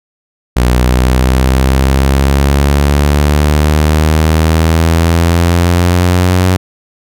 sawtooth exponential sweep, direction up, 60.9 to 92.5 Hz, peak -3 dBFS, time 0.56-6.57 s, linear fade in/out 10 ms, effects none

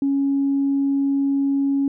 sine tone, 277 Hz, C#4, 1 cent flat, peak -16 dBFS, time 0.02-1.88 s, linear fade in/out 2 ms, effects tanh soft clip ceiling -12 dBFS

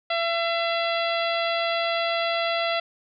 harmonic tone, 674 Hz, E5, 38 cents sharp, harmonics 1 / 2 / 3 / 4 / 5 / 6 / 7, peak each -25 / -30 / -31 / -32 / -32 / -36 / -39 dBFS, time 0.1-2.8 s, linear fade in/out 5 ms, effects none

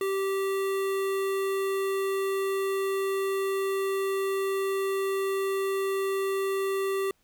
square tone with notch filter, 389.3 Hz, G4, 12 cents flat, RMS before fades -28 dBFS, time 0.01-7.11 s, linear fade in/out 2 ms, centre 5300 Hz, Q 1.4, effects pink hiss -69 dBFS RMS until 7.23 s

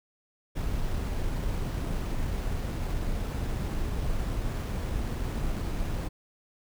brown noise with sample-and-hold, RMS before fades -30 dBFS, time 0.55-6.09 s, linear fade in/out 20 ms, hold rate 8820 Hz, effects none

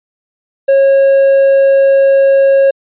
triangle tone, 546 Hz, C#5, 26 cents flat, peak -3 dBFS, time 0.68-2.71 s, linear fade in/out 10 ms, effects resampled to 8000 Hz

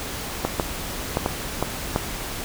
clicks, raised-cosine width 1 ms, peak -6 dBFS, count 6, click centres 0.45 / 0.598 / 1.171 / 1.261 / 1.626 / 1.961 s, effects pink hiss -31 dBFS RMS until 2.44 s

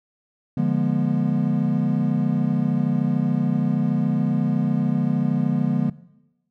triangle chord, D diminished seventh, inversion none, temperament equal with one note detuned, 146.83 / 174.61 / 207.7 / 241.2 Hz, D3 / F3 / Ab3 / Cb4, 0 / 0 / 0 / -41 cents, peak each -22 dBFS, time 0.57-5.9 s, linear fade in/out 5 ms, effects noise-tail reverb RT60 1.0 s tail -20 dB re dry

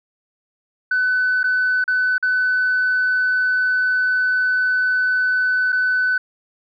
sine tone with dropouts, 1504 Hz, F#6, 28 cents sharp, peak -14 dBFS, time 0.91-6.18 s, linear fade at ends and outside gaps 5 ms, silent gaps 1.432-1.44 / 1.841-1.878 / 2.181-2.226 / 5.722-5.726 s, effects tanh soft clip ceiling -12 dBFS

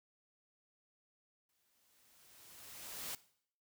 white noise with exponential growth, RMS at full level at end -42 dBFS, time 1.49-3.15 s, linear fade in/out 2 ms, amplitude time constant 360 ms, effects noise-tail reverb RT60 0.6 s tail -18 dB re dry

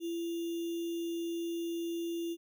sine tone with sample-and-hold, 337.7 Hz, E4, 42 cents sharp, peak -33 dBFS, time 0-2.37 s, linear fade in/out 50 ms, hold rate 3150 Hz, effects none

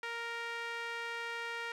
sawtooth tone with band-pass filter, 466.2 Hz, A#4, in tune, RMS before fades -40 dBFS, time 0.03-1.72 s, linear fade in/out 2 ms, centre 1900 Hz, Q 1.5, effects none

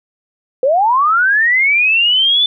sine linear sweep, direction up, 493.9 to 3520 Hz, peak -9 dBFS, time 0.63-2.46 s, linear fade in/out 2 ms, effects none

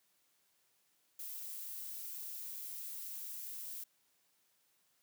violet noise, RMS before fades -45 dBFS, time 1.19-3.84 s, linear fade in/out 5 ms, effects white hiss -75 dBFS RMS until 5.02 s + high-pass 100 Hz 12 dB/octave

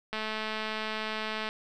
click train, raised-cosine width 0.3 ms, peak -18 dBFS, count 296, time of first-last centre 0.13-1.489 s, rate 217 Hz, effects none

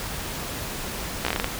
slowing click train, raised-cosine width 0.3 ms, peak -7 dBFS, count 8, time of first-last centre 1.25-1.444 s, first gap 15 ms, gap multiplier 1.2, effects pink hiss -32 dBFS RMS until 1.59 s

